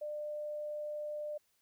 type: tone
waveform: sine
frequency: 598 Hz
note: D5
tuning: 31 cents sharp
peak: -37 dBFS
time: 0.01-1.38 s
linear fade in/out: 10 ms
effects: white hiss -75 dBFS RMS until 1.61 s